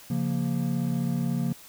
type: chord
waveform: triangle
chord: Bb minor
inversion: first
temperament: equal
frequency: 138.59 / 174.61 / 233.1 Hz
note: Db3 / F3 / Bb3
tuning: 0 / 0 / 0 cents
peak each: -27 dBFS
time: 0.1-1.53 s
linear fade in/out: 5 ms
effects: white hiss -49 dBFS RMS until 1.68 s